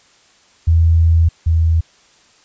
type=tone pair in turn; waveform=sine; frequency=82.41 / 81.7 Hz; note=E2 / E2; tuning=0 / -15 cents; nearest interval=unison; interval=15 cents; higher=first; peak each=-8 / -10 dBFS; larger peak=first; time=0.67-1.29 / 1.46-1.81 s; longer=first; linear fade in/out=10 ms; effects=white hiss -51 dBFS RMS until 2.44 s + resampled to 16000 Hz